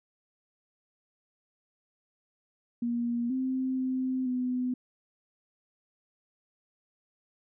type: tone with pitch steps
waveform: sine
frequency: 237.5 / 260.3 / 258.7 / 251.2 Hz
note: A#3 / C4 / C4 / B3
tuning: +33 / -9 / -19 / +30 cents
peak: -27 dBFS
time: 2.82-4.74 s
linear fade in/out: 5 ms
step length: 480 ms
effects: none